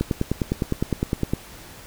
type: click train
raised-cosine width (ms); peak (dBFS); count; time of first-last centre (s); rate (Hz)
3; -8; 14; 0.01-1.335; 9.81
effects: pink hiss -43 dBFS RMS until 1.86 s